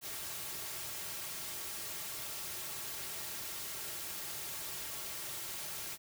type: noise with comb filter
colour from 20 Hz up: white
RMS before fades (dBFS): -42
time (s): 0.01-5.98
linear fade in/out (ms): 50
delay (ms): 4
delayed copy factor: -0.55
effects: none